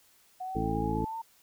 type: exponential sweep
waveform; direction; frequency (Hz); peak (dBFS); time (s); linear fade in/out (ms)
sine; up; 734 to 916; -34; 0.4-1.22; 10
type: harmonic tone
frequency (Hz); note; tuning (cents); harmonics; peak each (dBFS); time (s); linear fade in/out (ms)
55; A1; 0; 1 / 2 / 3 / 4 / 5 / 6 / 8; -36 / -36 / -36 / -36 / -36 / -36 / -36; 0.55-1.05; 5
effects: white hiss -63 dBFS RMS until 1.42 s